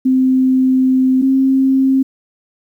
sine tone pair in turn, 259.7 / 266.2 Hz, C4 / C4, -13 / +30 cents, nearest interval unison, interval 43 cents, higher second, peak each -9 dBFS, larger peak neither, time 0.05-1.22 / 1.22-2.03 s, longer first, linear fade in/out 10 ms, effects 8-bit

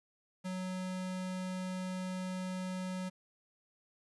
square tone, 185 Hz, F#3, in tune, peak -37 dBFS, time 0.44-3.1 s, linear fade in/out 20 ms, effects resampled to 24000 Hz + 11-bit

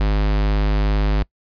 square tone, 51.2 Hz, G#1, 24 cents flat, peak -16 dBFS, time 0-1.23 s, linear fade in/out 5 ms, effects noise-tail reverb RT60 0.1 s tail -24 dB re dry + resampled to 11025 Hz

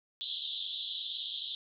pink band-pass noise, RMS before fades -39 dBFS, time 0.21-1.55 s, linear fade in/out 0 ms, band 3200 to 3900 Hz, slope 96 dB/octave, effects none

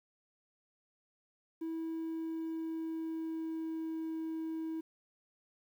triangle tone with pitch glide, 325.4 to 321.7 Hz, E4 to E4, -22 to -42 cents, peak -33 dBFS, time 1.61-4.81 s, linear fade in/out 10 ms, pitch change -20 cents, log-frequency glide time 1.74-4.19 s, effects tanh soft clip ceiling -30 dBFS + 11-bit

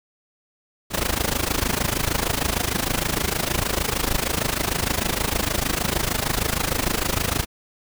pink noise with amplitude modulation, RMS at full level -20 dBFS, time 0.9-7.46 s, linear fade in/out 50 ms, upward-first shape sine, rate 26.5 Hz, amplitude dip 85%, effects none

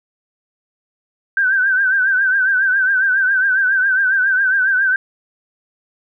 sine tone with vibrato, 1549 Hz, G6, 21 cents flat, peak -12 dBFS, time 1.37-4.96 s, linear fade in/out 2 ms, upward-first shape triangle, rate 7.3 Hz, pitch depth 89 cents each way, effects none

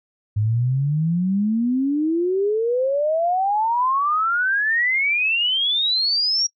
sine exponential sweep, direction up, 102.6 to 5700 Hz, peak -17 dBFS, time 0.36-6.47 s, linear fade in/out 10 ms, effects noise-tail reverb RT60 0.1 s tail -22 dB re dry

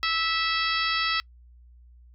harmonic tone, 655 Hz, E5, 11 cents flat, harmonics 2 / 3 / 4 / 5 / 6 / 7 / 8, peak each -28 / -30 / -31 / -32 / -33 / -33 / -34 dBFS, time 0.03-1.2 s, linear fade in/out 0 ms, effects noise-tail reverb RT60 0.1 s tail -26 dB re dry + added 60 Hz sine -49 dBFS peak until 2.14 s

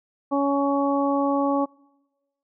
harmonic tone, 280 Hz, C#4, 18 cents sharp, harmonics 1 / 2 / 3 / 4, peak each -22 / -25 / -27 / -28 dBFS, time 0.31-1.66 s, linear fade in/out 20 ms, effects noise-tail reverb RT60 1.0 s tail -25 dB re dry

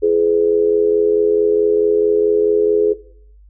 sine tone with amplitude modulation, 421.7 Hz, G#4, 26 cents sharp, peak -7 dBFS, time 0.02-2.94 s, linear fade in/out 20 ms, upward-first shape sine, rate 84.6 Hz, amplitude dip 70%, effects noise-tail reverb RT60 0.6 s tail -17 dB re dry + added 50 Hz sine -42 dBFS peak until 3.49 s

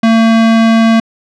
square tone, 226 Hz, A3, 47 cents sharp, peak -6 dBFS, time 0.03-1 s, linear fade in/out 5 ms, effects low-pass 4000 Hz 12 dB/octave

